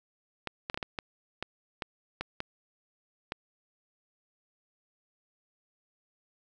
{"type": "clicks", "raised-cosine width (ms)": 0.3, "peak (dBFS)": -17, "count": 11, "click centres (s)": [0.473, 0.699, 0.744, 0.775, 0.828, 0.988, 1.426, 1.822, 2.21, 2.404, 3.321], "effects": []}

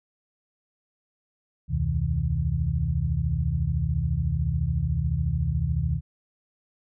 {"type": "tone cluster", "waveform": "sine", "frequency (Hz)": [70, 83.9, 125.5, 157.5], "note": ["C#2", "E2", "B2", "D#3"], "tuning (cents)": [18, 31, 28, 21], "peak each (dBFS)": -28, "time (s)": [1.68, 6.01], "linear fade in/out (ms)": 50, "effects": []}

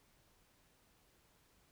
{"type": "silence", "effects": ["pink hiss -71 dBFS RMS until 1.71 s"]}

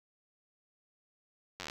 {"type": "slowing click train", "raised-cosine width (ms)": 0.2, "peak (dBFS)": -22, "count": 9, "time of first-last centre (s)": [1.6, 1.699], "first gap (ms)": 10, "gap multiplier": 1.06, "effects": ["8-bit"]}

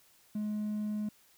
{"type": "tone", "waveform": "triangle", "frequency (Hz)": 211.1, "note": "G#3", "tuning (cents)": 29, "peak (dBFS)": -29, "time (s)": [0.35, 1.09], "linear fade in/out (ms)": 5, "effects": ["tanh soft clip ceiling -26 dBFS", "white hiss -64 dBFS RMS until 1.37 s"]}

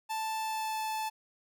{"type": "tone with pitch glide", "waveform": "45% pulse", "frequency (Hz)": [880, 872.9], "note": ["A5", "A5"], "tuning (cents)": [0, -14], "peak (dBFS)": -32, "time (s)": [0.09, 1.1], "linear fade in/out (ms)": 20, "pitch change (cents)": -14, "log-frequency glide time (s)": [0.38, 0.79], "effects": []}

